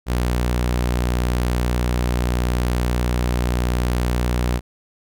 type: tone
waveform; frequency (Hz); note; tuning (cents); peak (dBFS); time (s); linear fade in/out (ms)
sawtooth; 60.8; B1; -26; -14; 0.06-4.61; 50
effects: none